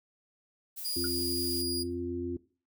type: noise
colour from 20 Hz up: violet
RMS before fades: -40 dBFS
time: 0.76-1.63 s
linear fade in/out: 20 ms
type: tone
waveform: sawtooth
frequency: 4870 Hz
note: D#8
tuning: 38 cents flat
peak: -29 dBFS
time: 0.84-1.84 s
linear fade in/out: 20 ms
type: harmonic tone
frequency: 87.2 Hz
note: F2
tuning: 2 cents flat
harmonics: 1 / 3 / 4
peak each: -40 / -36 / -34 dBFS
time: 0.96-2.37 s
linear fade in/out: 5 ms
type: tone with exponential decay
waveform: sine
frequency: 1430 Hz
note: F6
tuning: 41 cents sharp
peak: -34 dBFS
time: 1.04-1.13 s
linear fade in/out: 2 ms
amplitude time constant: 18 ms
effects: noise-tail reverb RT60 0.4 s tail -19 dB re dry